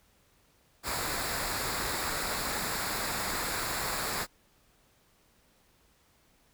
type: noise with comb filter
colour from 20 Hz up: pink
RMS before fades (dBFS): -33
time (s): 0.83-4.27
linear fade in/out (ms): 50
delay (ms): 0.33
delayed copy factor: -0.6
effects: pink hiss -66 dBFS RMS until 6.53 s